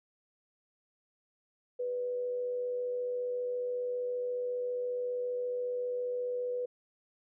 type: tone with amplitude modulation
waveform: sine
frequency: 493.9 Hz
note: B4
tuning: in tune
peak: -30 dBFS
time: 1.79-6.66 s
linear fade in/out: 10 ms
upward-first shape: sine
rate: 94.7 Hz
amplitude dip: 30%
effects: none